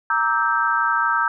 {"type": "chord", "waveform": "sine", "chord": "E half-diminished seventh", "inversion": "second", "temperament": "equal with one note detuned", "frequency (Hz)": [932.3, 1174.7, 1299.6, 1568], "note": ["Bb5", "D6", "E6", "G6"], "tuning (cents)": [0, 0, -25, 0], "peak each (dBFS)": [-23, -27, -21, -21], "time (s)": [0.1, 1.28], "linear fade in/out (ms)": 2, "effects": []}